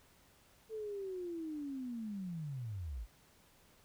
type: linear sweep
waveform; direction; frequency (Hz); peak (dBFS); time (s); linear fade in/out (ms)
sine; down; 446.9 to 46.25; -39; 0.69-3.07; 50
effects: pink hiss -66 dBFS RMS until 3.84 s